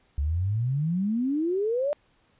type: exponential sweep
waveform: sine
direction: up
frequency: 68.1 to 602 Hz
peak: -23 dBFS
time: 0.18-1.93 s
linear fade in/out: 0 ms
effects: pink hiss -65 dBFS RMS until 2.39 s + resampled to 8000 Hz